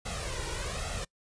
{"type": "noise with flanger", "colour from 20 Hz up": "pink", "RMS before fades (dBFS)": -35, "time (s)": [0.05, 1.05], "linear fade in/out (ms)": 10, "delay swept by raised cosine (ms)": [1.5, 2.13], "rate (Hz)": 1.2, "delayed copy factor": 0.75, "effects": ["noise-tail reverb RT60 0.1 s tail -25 dB re dry", "resampled to 22050 Hz"]}